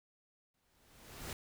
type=noise with exponential growth; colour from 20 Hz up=pink; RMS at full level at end=-42 dBFS; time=0.54-1.33 s; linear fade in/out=2 ms; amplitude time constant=170 ms; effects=none